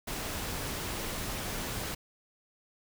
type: noise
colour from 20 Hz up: pink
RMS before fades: -36 dBFS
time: 0.07-1.95 s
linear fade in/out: 10 ms
effects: none